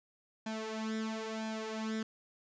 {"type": "tone with flanger", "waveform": "sawtooth", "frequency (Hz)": 220, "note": "A3", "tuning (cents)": 0, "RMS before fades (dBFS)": -38, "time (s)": [0.46, 2.03], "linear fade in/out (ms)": 5, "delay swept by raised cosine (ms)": [1.2, 4], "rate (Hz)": 1, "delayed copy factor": 0.75, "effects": ["resampled to 16000 Hz", "11-bit"]}